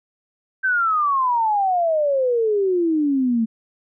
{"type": "exponential sweep", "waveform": "sine", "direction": "down", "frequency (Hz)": [1568, 220], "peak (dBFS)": -16, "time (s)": [0.63, 3.46], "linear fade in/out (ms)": 20, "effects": []}